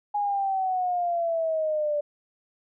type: exponential sweep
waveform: sine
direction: down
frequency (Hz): 830.6 to 584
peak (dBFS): -23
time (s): 0.14-2.01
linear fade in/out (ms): 10
effects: none